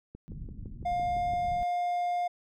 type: click train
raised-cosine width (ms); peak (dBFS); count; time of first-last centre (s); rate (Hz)
3; -31; 8; 0.15-1.336; 5.9
type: low-pass noise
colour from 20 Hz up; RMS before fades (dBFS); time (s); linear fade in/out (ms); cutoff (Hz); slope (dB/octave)
pink; -41; 0.28-1.63; 0; 200; 24
type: tone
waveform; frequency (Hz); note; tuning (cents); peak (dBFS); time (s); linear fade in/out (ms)
triangle; 707; F5; +21; -25; 0.85-2.28; 10
effects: none